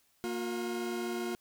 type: tone pair together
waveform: 40% pulse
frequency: 232.8 / 358 Hz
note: A#3 / F4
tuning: -2 / +43 cents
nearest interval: perfect fifth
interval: 745 cents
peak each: -37 / -34 dBFS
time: 0.24-1.35 s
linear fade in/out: 0 ms
effects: white hiss -70 dBFS RMS until 1.4 s